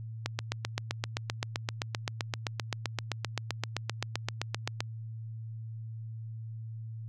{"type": "click train", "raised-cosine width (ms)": 0.2, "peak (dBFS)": -13, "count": 36, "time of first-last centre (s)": [0.26, 4.805], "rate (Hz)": 7.7, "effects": ["added 112 Hz sine -38 dBFS peak until 7.08 s"]}